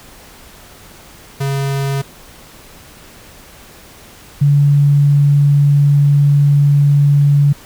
square / sine tone pair in turn, 137.8 / 143.32 Hz, C#3 / D3, -10 / -42 cents, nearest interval minor second, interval 68 cents, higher second, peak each -16 / -7 dBFS, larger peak second, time 1.4-2.02 / 4.41-7.53 s, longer second, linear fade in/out 10 ms, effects pink hiss -40 dBFS RMS until 7.65 s

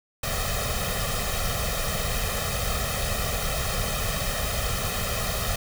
pink noise with comb filter, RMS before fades -27 dBFS, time 0.23-5.56 s, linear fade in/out 5 ms, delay 1.6 ms, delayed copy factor +0.95, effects none

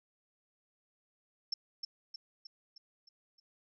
sine tone with echo, 5390 Hz, E8, 38 cents sharp, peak -31 dBFS, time 1.52-1.54 s, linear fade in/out 5 ms, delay 310 ms, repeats 6, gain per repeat -5 dB, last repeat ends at 3.4 s, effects none

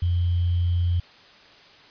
sine tone with sample-and-hold, 87.31 Hz, F2, in tune, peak -19 dBFS, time 0.02-1 s, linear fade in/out 5 ms, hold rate 3150 Hz, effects white hiss -50 dBFS RMS until 1.9 s + resampled to 11025 Hz

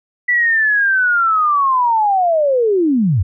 sine linear sweep, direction down, 1975.5 to 78 Hz, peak -11 dBFS, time 0.28-3.23 s, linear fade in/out 10 ms, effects none

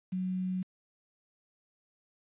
sine tone with quantisation, 185 Hz, F#3, in tune, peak -30 dBFS, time 0.12-0.63 s, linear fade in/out 10 ms, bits 9, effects resampled to 8000 Hz

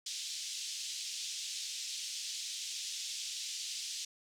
white band-pass noise, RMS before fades -41 dBFS, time 0.06-4.05 s, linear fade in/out 5 ms, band 3000 to 6900 Hz, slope 24 dB/octave, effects none

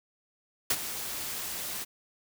white noise with ADSR envelope, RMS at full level -24 dBFS, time 0.7-1.85 s, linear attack 6 ms, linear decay 48 ms, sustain -12 dB, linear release 24 ms, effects none

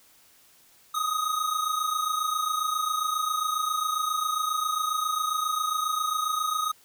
square tone pair together, 1236 / 1263.4 Hz, D#6 / D#6, -12 / +26 cents, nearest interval unison, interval 38 cents, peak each -30 / -28 dBFS, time 0.94-6.72 s, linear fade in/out 10 ms, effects white hiss -58 dBFS RMS until 6.84 s

